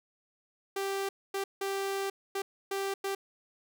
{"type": "tone bursts at uneven times", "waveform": "sawtooth", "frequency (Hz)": 392, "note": "G4", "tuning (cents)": 0, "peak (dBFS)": -27, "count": 6, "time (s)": [[0.76, 1.09], [1.34, 1.44], [1.61, 2.1], [2.35, 2.42], [2.71, 2.94], [3.04, 3.15]], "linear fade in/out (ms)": 5, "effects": []}